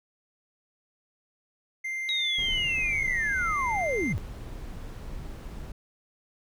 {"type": "tone", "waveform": "triangle", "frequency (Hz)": 2093, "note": "C7", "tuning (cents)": 0, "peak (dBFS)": -28, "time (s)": [1.84, 4.13], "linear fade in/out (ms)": 10}
{"type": "linear sweep", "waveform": "sine", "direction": "down", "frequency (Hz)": [3834, 59], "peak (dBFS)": -26, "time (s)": [2.09, 4.18], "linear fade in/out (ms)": 0}
{"type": "noise", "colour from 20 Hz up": "brown", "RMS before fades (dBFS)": -38, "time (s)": [2.38, 5.72], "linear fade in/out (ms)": 5}
{"effects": []}